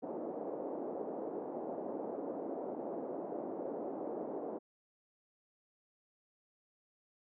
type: band-pass noise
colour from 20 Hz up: pink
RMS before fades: -41 dBFS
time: 0.02-4.59 s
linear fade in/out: 20 ms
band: 280 to 690 Hz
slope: 24 dB/octave
effects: none